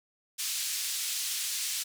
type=band-pass noise; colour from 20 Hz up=white; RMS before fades=-33 dBFS; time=0.38-1.84 s; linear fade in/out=20 ms; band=3000 to 9100 Hz; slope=12 dB/octave; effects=none